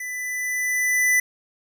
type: tone with level ramp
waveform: square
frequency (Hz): 1994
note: B6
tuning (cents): +16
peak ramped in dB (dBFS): -30 to -16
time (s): 0-1.2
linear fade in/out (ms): 5
effects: none